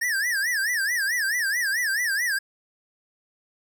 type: tone with vibrato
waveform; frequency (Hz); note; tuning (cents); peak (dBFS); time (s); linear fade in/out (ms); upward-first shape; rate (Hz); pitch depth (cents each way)
square; 1761; A6; +1; -23; 0.01-2.39; 10; sine; 4.6; 210
effects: none